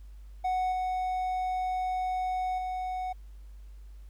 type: tone with level steps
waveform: triangle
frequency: 740 Hz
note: F#5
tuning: in tune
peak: -24 / -26 / -29 dBFS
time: 0.44-3.13 s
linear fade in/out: 10 ms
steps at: 0.72 / 2.58 s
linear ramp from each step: 2 ms
effects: added 50 Hz sine -44 dBFS peak until 4.09 s + pink hiss -68 dBFS RMS until 4.09 s